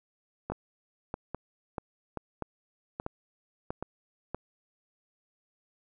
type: two click trains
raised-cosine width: 1 ms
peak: -20 / -19 dBFS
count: 5 / 7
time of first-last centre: 0.52-3.826 / 0.5-4.346 s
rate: 1.21 / 1.56 Hz
effects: none